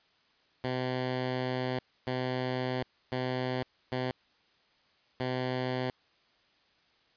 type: tone bursts at uneven times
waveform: 10% pulse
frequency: 127.6 Hz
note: C3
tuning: 43 cents flat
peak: -22 dBFS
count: 5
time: 0.64-1.79 / 2.07-2.83 / 3.12-3.63 / 3.92-4.11 / 5.2-5.9 s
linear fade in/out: 2 ms
effects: white hiss -67 dBFS RMS until 7.16 s + resampled to 11025 Hz